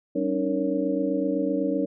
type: tone cluster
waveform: sine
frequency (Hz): 193.5 / 278.8 / 306.7 / 466.6 / 558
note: G3 / C#4 / D#4 / A#4 / C#5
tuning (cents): -22 / +10 / -25 / +2 / +11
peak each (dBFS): -32 / -27 / -27 / -30 / -30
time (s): 0.15-1.86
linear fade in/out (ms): 10
effects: none